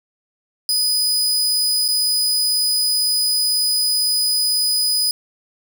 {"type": "tone with dropouts", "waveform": "sawtooth", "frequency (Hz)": 4979, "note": "D#8", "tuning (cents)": 0, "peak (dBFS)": -13, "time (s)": [0.69, 5.11], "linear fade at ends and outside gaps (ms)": 1, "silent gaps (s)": [1.88, 1.886], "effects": []}